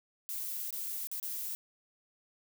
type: noise with dropouts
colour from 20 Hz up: violet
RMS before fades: -38 dBFS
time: 0.29-1.55 s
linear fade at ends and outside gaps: 0 ms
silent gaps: 0.706-0.727 / 1.071-1.115 / 1.199-1.228 s
effects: none